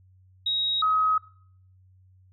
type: tone pair in turn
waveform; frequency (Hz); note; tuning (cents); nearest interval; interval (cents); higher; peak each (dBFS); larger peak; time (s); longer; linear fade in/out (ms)
sine; 3794 / 1269.1; A#7 / D#6; +30 / +34; octave + perfect fifth; 1896; first; -23 / -19; second; 0.46-0.82 / 0.82-1.18; neither; 5
effects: noise-tail reverb RT60 0.6 s tail -20 dB re dry + added 93 Hz sine -54 dBFS peak until 2.32 s